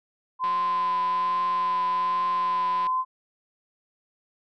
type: tone with vibrato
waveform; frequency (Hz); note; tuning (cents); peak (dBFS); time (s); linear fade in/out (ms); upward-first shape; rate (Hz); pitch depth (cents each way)
sine; 1023; C6; -39; -22; 0.39-3.05; 50; triangle; 1.2; 25
type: click train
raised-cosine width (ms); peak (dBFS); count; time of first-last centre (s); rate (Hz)
0.3; -24; 443; 0.44-2.869; 182
effects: none